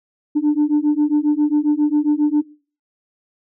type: beating tone pair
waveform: sine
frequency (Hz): 293.7 / 301.1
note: D4 / D4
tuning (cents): 0 / +43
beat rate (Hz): 7.4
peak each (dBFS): -15 / -15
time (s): 0.35-2.42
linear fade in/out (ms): 20
effects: noise-tail reverb RT60 0.4 s tail -22 dB re dry + tanh soft clip ceiling -10 dBFS